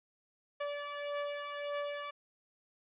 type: beating tone pair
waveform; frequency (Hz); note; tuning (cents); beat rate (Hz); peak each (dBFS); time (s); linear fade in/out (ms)
sawtooth; 577 / 578.7; D5 / D5; -31 / -26; 1.7; -38 / -34; 0.6-2.11; 10
effects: resampled to 8000 Hz